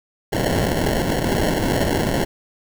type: noise with sample-and-hold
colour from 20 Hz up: white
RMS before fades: -20 dBFS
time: 0.32-2.25 s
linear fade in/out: 10 ms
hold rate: 1225 Hz
effects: none